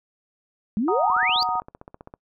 sine exponential sweep, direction up, 196 to 4829 Hz, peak -20 dBFS, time 0.77-1.43 s, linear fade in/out 0 ms
sine chord, D# minor, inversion first, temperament equal, 740 / 932.3 / 1244.5 Hz, F#5 / A#5 / D#6, 0 / 0 / 0 cents, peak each -26 dBFS, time 0.88-1.6 s, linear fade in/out 2 ms
click train, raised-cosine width 1 ms, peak -26 dBFS, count 17, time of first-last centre 1.1-2.139 s, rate 15.4 Hz
effects noise-tail reverb RT60 0.1 s tail -26 dB re dry

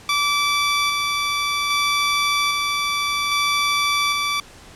15% pulse tone with tremolo, 1159 Hz, D6, 23 cents flat, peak -11 dBFS, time 0.09-4.4 s, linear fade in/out 2 ms, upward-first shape square, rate 0.62 Hz, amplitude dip 25%, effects pink hiss -44 dBFS RMS until 4.75 s + low-pass 9000 Hz 12 dB/octave

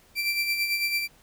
30% pulse tone with tremolo, 2349 Hz, D7, in tune, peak -20 dBFS, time 0.15-1.08 s, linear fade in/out 50 ms, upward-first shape sine, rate 9 Hz, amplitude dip 50%, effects pink hiss -58 dBFS RMS until 1.22 s

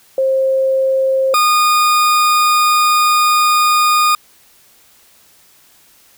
sine / 40% pulse tone pair in turn, 531 / 1225.6 Hz, C5 / D#6, +25 / -27 cents, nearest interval octave + major second, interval 1448 cents, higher second, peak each -11 / -9 dBFS, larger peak second, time 0.18-1.34 / 1.34-4.15 s, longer second, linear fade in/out 2 ms, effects white hiss -49 dBFS RMS until 6.17 s

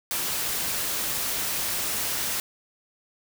white noise, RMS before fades -28 dBFS, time 0.11-2.4 s, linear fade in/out 0 ms, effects none

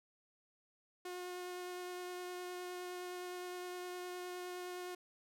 sawtooth tone with vibrato, 360 Hz, F#4, 47 cents flat, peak -39 dBFS, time 1.05-4.95 s, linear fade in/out 5 ms, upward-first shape sine, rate 9.7 Hz, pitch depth 9 cents each way, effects none

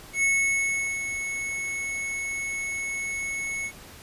square tone with ADSR envelope, 2200 Hz, C#7, 14 cents flat, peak -20 dBFS, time 0.13-3.72 s, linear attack 100 ms, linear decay 760 ms, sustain -9 dB, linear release 62 ms, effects pink hiss -46 dBFS RMS until 4.02 s + resampled to 32000 Hz

